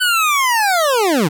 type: linear sweep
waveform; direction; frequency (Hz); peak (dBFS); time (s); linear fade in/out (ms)
25% pulse; down; 1517 to 133.8; -9; 0-1.29; 20
effects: none